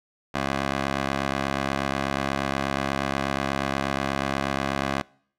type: tone with band-pass filter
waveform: 15% pulse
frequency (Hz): 68.3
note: C#2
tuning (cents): -25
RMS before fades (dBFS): -27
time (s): 0.34-5.02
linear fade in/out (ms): 10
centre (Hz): 1300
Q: 0.5
effects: noise-tail reverb RT60 0.6 s tail -24 dB re dry